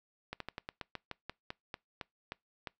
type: slowing click train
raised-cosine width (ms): 0.3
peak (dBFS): -23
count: 14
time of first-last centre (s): 0.33-2.672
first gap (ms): 73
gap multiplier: 1.14
effects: noise-tail reverb RT60 0.2 s tail -25 dB re dry

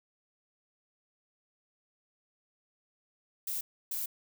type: noise bursts at uneven times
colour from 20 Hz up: violet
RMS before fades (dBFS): -35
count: 2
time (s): 3.47-3.61 / 3.91-4.06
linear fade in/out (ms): 5
effects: none

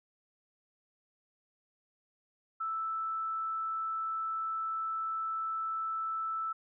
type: tone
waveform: sine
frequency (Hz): 1318.5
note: E6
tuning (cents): 0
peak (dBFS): -32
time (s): 2.6-6.53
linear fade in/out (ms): 10
effects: none

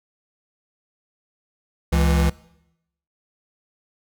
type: tone pair together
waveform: square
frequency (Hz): 69.5 / 165.73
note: C#2 / E3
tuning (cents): +5 / +10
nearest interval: octave + minor third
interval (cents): 1505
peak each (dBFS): -18 / -22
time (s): 1.92-2.3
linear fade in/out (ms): 10
effects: noise-tail reverb RT60 0.8 s tail -20 dB re dry

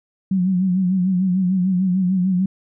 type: tone with vibrato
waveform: sine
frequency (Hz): 185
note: F#3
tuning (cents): 0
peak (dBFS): -15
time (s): 0.31-2.46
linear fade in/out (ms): 5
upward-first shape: sine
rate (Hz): 6.7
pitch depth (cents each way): 69
effects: none

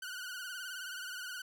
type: tone with vibrato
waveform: sawtooth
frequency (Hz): 1480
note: F#6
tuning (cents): 0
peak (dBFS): -37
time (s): 0.02-1.42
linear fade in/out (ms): 5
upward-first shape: triangle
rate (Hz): 19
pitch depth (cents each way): 91
effects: none

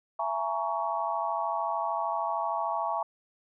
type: chord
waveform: sine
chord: A# half-diminished seventh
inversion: second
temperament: just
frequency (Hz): 671.3 / 839.1 / 932.3 / 1118.8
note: E5 / G#5 / A#5 / C#6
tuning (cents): +31 / +18 / 0 / +16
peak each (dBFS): -33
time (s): 0.19-3.03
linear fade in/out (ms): 5
effects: none

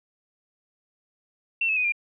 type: tone with pitch steps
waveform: sine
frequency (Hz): 2702 / 2596 / 2495 / 2397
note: E7 / E7 / D#7 / D7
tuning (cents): +42 / -27 / +4 / +35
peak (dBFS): -21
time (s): 1.61-1.922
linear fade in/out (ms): 5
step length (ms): 78
effects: none

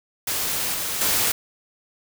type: noise with level steps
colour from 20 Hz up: white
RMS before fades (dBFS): -25 / -27 / -21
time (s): 0.27-1.32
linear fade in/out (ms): 5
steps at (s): 0.74 / 1.01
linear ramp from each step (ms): 2
effects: none

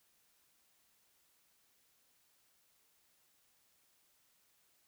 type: silence
effects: white hiss -73 dBFS RMS until 4.87 s

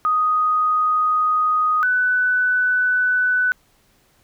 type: tone pair in turn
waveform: sine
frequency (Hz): 1246 / 1495.5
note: D#6 / F#6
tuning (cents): +2 / +18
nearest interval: minor third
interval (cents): 316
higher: second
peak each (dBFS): -15 / -15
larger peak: neither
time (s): 0.05-1.83 / 1.83-3.52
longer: first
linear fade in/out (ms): 0
effects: pink hiss -59 dBFS RMS until 4.23 s

